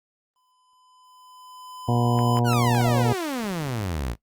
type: tone with exponential growth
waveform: square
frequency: 1010 Hz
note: B5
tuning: 39 cents sharp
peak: -27 dBFS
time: 0.36-2.39 s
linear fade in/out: 0 ms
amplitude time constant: 440 ms
type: harmonic tone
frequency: 120 Hz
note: B2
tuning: 49 cents flat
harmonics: 1 / 2 / 3 / 4 / 5 / 6 / 7 / 8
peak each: -21 / -25 / -31 / -31 / -35 / -29 / -36 / -31 dBFS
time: 1.88-3.13 s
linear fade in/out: 5 ms
type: clicks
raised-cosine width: 0.5 ms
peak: -19 dBFS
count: 5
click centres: 2.19 / 2.371 / 2.533 / 2.749 / 2.813 s
type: exponential sweep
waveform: sawtooth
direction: down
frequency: 1547 to 52.8 Hz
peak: -22 dBFS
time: 2.44-4.16 s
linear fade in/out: 50 ms
effects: noise-tail reverb RT60 0.1 s tail -19 dB re dry + Opus 32 kbps